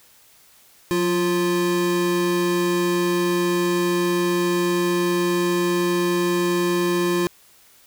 square tone pair together, 178.68 / 348.8 Hz, F3 / F4, +40 / -2 cents, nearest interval octave, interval 1158 cents, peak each -26 / -20 dBFS, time 0.91-7.27 s, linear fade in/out 0 ms, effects white hiss -53 dBFS RMS until 7.86 s

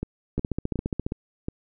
two click trains, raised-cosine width 3 ms, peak -15 / -13 dBFS, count 5 / 11, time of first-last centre 0.03-1.485 / 0.38-1.065 s, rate 2.75 / 14.6 Hz, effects none

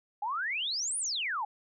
sine exponential two-way sweep, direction up then down, 792 to 10000 to 792 Hz, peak -30 dBFS, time 0.22-1.45 s, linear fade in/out 5 ms, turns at 0.98 s, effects none

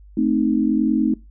sine chord, A diminished, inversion none, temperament equal, 220 / 261.6 / 311.1 Hz, A3 / C4 / Eb4, 0 / 0 / 0 cents, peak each -20 dBFS, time 0.17-1.14 s, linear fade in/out 5 ms, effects noise-tail reverb RT60 0.2 s tail -20 dB re dry + added 50 Hz sine -42 dBFS peak until 1.3 s

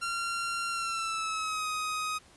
sawtooth tone with pitch glide, 1377 to 1255.4 Hz, F6 to D#6, -25 to +15 cents, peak -27 dBFS, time 0.01-2.19 s, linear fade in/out 20 ms, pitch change -160 cents, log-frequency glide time 0.7-1.67 s, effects pink hiss -58 dBFS RMS until 2.36 s + resampled to 24000 Hz

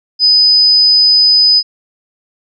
sine tone, 5000 Hz, D#8, 8 cents sharp, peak -5 dBFS, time 0.19-1.63 s, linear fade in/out 50 ms, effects none

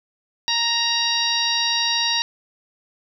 harmonic tone with a mistuned harmonic, 932.3 Hz, A#5, in tune, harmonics 1 / 2 / 3 / 4 / 5 / 6, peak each -28 / -28 / -26 / -23 / -25 / -26 dBFS, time 0.48-2.22 s, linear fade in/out 0 ms, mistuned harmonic 4, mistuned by +33 cents, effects 9-bit

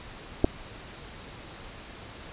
clicks, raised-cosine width 2 ms, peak -8 dBFS, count 2, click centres 0.443 / 0.446 s, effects pink hiss -44 dBFS RMS until 2.32 s + resampled to 8000 Hz

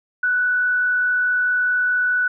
sine tone with frequency modulation, 1483 Hz, F#6, 4 cents sharp, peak -16 dBFS, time 0.23-2.28 s, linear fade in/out 5 ms, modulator 44.7 Hz, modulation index 0.3, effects none

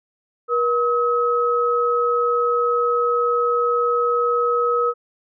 sine tone pair together, 479.1 / 1279 Hz, A#4 / D#6, +47 / +47 cents, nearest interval octave + perfect fourth, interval 1700 cents, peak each -19 dBFS, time 0.48-4.94 s, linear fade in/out 50 ms, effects none

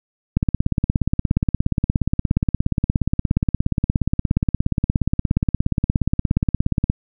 click train, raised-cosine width 5 ms, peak -4 dBFS, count 112, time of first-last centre 0.37-6.899 s, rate 17 Hz, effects none

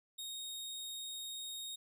sawtooth tone, 3729 Hz, A#7, in tune, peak -39 dBFS, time 0.18-1.76 s, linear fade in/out 10 ms, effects none

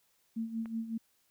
sine tone with tremolo, 226 Hz, A3, 47 cents sharp, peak -31 dBFS, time 0.36-0.98 s, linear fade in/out 10 ms, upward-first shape sine, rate 5.4 Hz, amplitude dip 70%
click, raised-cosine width 0.5 ms, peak -35 dBFS, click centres 0.658 s
effects white hiss -72 dBFS RMS until 1.3 s

